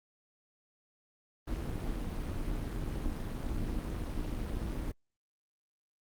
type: noise with amplitude modulation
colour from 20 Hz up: brown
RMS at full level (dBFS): -32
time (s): 1.47-4.92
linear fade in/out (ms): 10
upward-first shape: sine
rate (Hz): 272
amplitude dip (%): 65
effects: Opus 32 kbps